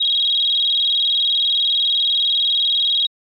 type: tone with vibrato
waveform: sine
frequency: 3533 Hz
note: A7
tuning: 6 cents sharp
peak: -14 dBFS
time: 0-3.07 s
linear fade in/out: 10 ms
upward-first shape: square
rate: 20 Hz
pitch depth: 130 cents each way
effects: MP3 96 kbps